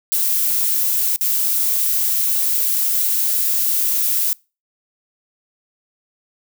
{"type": "noise with dropouts", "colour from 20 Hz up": "violet", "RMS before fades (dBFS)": -18, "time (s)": [0.12, 4.33], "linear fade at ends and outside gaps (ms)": 0, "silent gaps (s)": [1.161, 1.21], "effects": ["noise-tail reverb RT60 0.3 s tail -25 dB re dry"]}